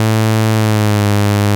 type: tone with pitch glide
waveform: sawtooth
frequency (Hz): 110 to 102.63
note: A2 to G#2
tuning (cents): 0 to -20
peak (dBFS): -6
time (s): 0-1.55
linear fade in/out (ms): 0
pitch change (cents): -120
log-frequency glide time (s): 0.54-1.06
effects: none